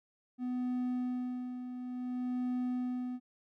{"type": "tone with tremolo", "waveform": "triangle", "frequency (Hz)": 249.7, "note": "B3", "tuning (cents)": 19, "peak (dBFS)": -29, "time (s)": [0.38, 3.2], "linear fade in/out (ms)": 50, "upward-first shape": "sine", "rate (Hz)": 0.57, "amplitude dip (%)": 60, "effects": []}